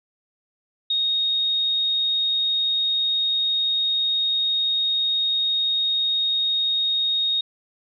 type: tone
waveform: sine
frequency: 3729 Hz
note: A#7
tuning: in tune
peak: -19 dBFS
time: 0.9-7.41 s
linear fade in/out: 5 ms
effects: none